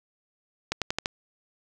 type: accelerating click train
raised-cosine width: 0.2 ms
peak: -9 dBFS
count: 5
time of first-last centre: 0.72-1.059 s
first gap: 97 ms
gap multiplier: 0.91
effects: none